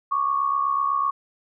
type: tone pair together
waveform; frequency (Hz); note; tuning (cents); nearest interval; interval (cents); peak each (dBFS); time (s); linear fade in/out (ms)
sine; 1108.7 / 1176.7; C#6 / D6; 0 / +3; minor second; 103; -21 / -26; 0.11-1.11; 10
effects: none